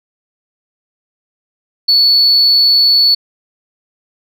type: tone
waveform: sine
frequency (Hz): 4435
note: C#8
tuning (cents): 0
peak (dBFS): -5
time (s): 1.88-3.15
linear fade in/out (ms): 10
effects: tanh soft clip ceiling -3 dBFS